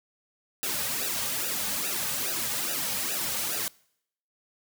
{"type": "noise with flanger", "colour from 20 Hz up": "white", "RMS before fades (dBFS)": -30, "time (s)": [0.63, 3.68], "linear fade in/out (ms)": 0, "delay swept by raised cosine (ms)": [0.91, 3.01], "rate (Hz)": 2.4, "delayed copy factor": -1, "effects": ["noise-tail reverb RT60 0.7 s tail -24 dB re dry"]}